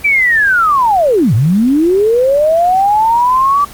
sine linear two-way sweep, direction down then up, 2349 to 100.1 to 1167 Hz, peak -7 dBFS, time 0.04-3.65 s, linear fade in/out 10 ms, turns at 1.34 s, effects pink hiss -33 dBFS RMS until 3.73 s + Opus 24 kbps

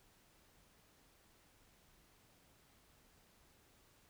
silence, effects pink hiss -69 dBFS RMS until 4.09 s

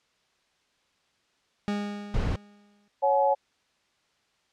40% pulse tone with exponential decay, 205 Hz, G#3, 22 cents flat, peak -24 dBFS, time 1.68-2.88 s, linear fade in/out 0 ms, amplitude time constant 260 ms
brown noise, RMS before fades -26 dBFS, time 2.14-2.36 s, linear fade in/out 2 ms
sine chord, C# suspended fourth, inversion none, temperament equal with one note detuned, 554.4 / 740 / 850 Hz, C#5 / F#5 / G#5, 0 / 0 / +40 cents, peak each -23 / -28 / -23 dBFS, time 3.02-3.35 s, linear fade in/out 20 ms
effects white hiss -69 dBFS RMS until 4.52 s + low-pass 5000 Hz 12 dB/octave

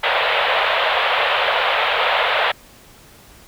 pink band-pass noise, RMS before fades -18 dBFS, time 0.03-2.52 s, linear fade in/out 10 ms, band 510 to 3600 Hz, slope 48 dB/octave, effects pink hiss -46 dBFS RMS until 3.47 s

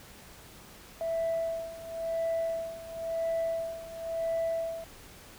sine tone with tremolo, 660 Hz, E5, 2 cents sharp, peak -25 dBFS, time 1.01-4.84 s, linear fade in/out 0 ms, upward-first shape sine, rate 0.96 Hz, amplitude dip 85%, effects tanh soft clip ceiling -25 dBFS + pink hiss -51 dBFS RMS until 5.38 s

